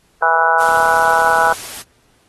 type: harmonic tone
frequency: 164.2 Hz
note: E3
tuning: 6 cents flat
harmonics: 3 / 4 / 5 / 6 / 7 / 8 / 9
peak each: -25 / -20 / -16 / -17 / -25 / -19 / -16 dBFS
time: 0.22-1.53 s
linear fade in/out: 5 ms
type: noise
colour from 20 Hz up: white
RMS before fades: -30 dBFS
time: 0.59-1.83 s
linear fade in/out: 20 ms
type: click train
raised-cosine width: 1 ms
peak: -19 dBFS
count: 31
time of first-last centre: 0.69-1.526 s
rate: 35.9 Hz
effects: pink hiss -57 dBFS RMS until 2.28 s + AAC 32 kbps